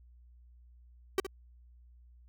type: tone with echo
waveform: 45% pulse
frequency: 384.8 Hz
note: G4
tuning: 32 cents flat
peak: -25 dBFS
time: 1.18-1.2 s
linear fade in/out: 2 ms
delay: 66 ms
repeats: 1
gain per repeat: -11 dB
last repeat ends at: 1.266 s
effects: added 60 Hz sine -55 dBFS peak until 2.28 s